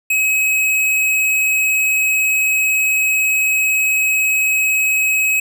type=tone; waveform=square; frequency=2553 Hz; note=D#7; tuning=44 cents sharp; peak=-14 dBFS; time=0.1-5.4 s; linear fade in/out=5 ms; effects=none